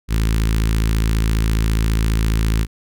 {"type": "tone with notch filter", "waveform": "sawtooth", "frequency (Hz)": 54.7, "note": "A1", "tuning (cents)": -9, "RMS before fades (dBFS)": -17, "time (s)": [0.08, 2.67], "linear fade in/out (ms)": 50, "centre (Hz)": 660, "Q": 0.53, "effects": []}